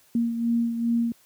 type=beating tone pair; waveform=sine; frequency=233.1 / 235.6 Hz; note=A#3 / A#3; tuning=0 / +19 cents; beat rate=2.5 Hz; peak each=-22 / -30 dBFS; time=0.15-1.12 s; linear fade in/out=2 ms; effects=white hiss -59 dBFS RMS until 1.25 s + high-pass 60 Hz 12 dB/octave